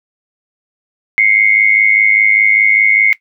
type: tone pair together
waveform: sine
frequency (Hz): 2093 / 2198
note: C7 / C#7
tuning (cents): 0 / -15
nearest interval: minor second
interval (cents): 85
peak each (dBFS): -10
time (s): 1.18-3.13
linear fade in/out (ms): 0
effects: noise-tail reverb RT60 0.1 s tail -18 dB re dry